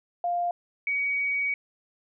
sine tone pair in turn, 700 / 2257 Hz, F5 / C#7, +4 / +31 cents, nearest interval octave + minor sixth, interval 2027 cents, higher second, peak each -24 dBFS, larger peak neither, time 0.24-0.51 / 0.87-1.54 s, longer second, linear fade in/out 2 ms, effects none

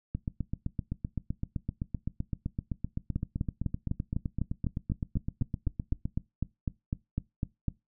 two click trains, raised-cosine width 5 ms, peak -17 / -19 dBFS, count 19 / 47, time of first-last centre 3.16-7.683 / 0.15-6.055 s, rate 3.98 / 7.79 Hz, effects noise-tail reverb RT60 0.2 s tail -20 dB re dry

